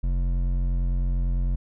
triangle tone with hard clipping, 44.47 Hz, F1, 32 cents sharp, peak -23 dBFS, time 0.03-1.56 s, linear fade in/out 10 ms, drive 13 dB, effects none

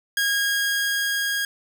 sawtooth tone with level ramp, 1634 Hz, G#6, 29 cents flat, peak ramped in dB -16 to -19 dBFS, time 0.17-1.45 s, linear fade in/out 2 ms, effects none

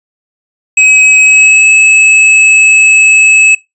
square tone with pitch glide, 2549 to 2591 Hz, D#7 to E7, +41 to -30 cents, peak -3 dBFS, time 0.77-3.55 s, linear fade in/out 5 ms, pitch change +29 cents, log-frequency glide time 1.22-1.65 s, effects noise-tail reverb RT60 0.2 s tail -21 dB re dry + resampled to 24000 Hz

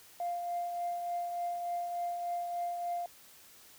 sine tone with tremolo, 698.5 Hz, F5, in tune, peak -30 dBFS, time 0.2-3.06 s, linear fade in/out 2 ms, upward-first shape triangle, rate 3.4 Hz, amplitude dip 45%, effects tanh soft clip ceiling -28 dBFS + white hiss -57 dBFS RMS until 3.78 s

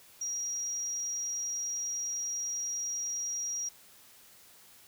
sine tone, 5710 Hz, F8, 37 cents sharp, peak -32 dBFS, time 0.21-3.69 s, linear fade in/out 5 ms, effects white hiss -57 dBFS RMS until 4.87 s

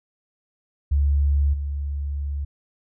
sine tone with level steps, 71.2 Hz, C#2, 47 cents sharp, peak -16 / -24 dBFS, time 0.91-2.45 s, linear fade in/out 10 ms, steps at 1.53 s, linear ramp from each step 10 ms, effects none

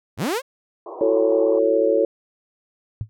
sawtooth linear sweep, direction up, 69.3 to 566 Hz, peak -17 dBFS, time 0.17-0.42 s, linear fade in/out 50 ms
pink band-pass noise, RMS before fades -35 dBFS, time 0.86-1.59 s, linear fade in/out 2 ms, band 330 to 1100 Hz, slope 96 dB/octave
sine chord, F# minor seventh, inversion third, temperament just, 333 / 370 / 444 / 555 Hz, E4 / F#4 / A4 / C#5, +18 / 0 / +16 / +2 cents, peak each -23 / -24 / -19 / -19 dBFS, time 1.01-2.05 s, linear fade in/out 2 ms
sine tone with exponential decay, 108.3 Hz, A2, 27 cents flat, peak -19 dBFS, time 3.01-3.09 s, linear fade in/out 0 ms, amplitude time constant 17 ms
effects none

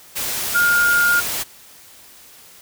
sine tone in noise, 1418 Hz, F6, 26 cents sharp, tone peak -13 dBFS, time 0.54-1.21 s, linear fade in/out 20 ms, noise white, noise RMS -24 dBFS, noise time 0.15-1.44 s, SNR +8 dB, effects white hiss -45 dBFS RMS until 2.61 s

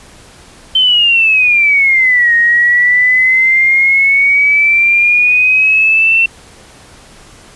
sine exponential two-way sweep, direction down then up, 3105 to 1864.7 to 2705 Hz, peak -6 dBFS, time 0.75-6.26 s, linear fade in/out 5 ms, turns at 2.34 s, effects pink hiss -39 dBFS RMS until 7.55 s + resampled to 24000 Hz

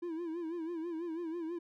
triangle tone with vibrato, 333.4 Hz, E4, 20 cents sharp, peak -34 dBFS, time 0.02-1.59 s, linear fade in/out 10 ms, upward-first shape sine, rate 6.1 Hz, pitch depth 95 cents each way, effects none

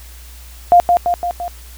sine tone with echo, 702 Hz, F5, 9 cents sharp, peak -4 dBFS, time 0.72-0.8 s, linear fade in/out 0 ms, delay 170 ms, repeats 4, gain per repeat -4 dB, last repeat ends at 1.48 s, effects added 60 Hz sine -35 dBFS peak until 1.77 s + white hiss -42 dBFS RMS until 1.77 s

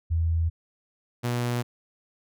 sine / sawtooth tone pair in turn, 82.41 / 121.09 Hz, E2 / B2, 0 / -34 cents, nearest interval perfect fifth, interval 666 cents, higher second, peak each -21 dBFS, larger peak neither, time 0.1-0.5 / 1.23-1.63 s, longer neither, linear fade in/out 20 ms, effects none

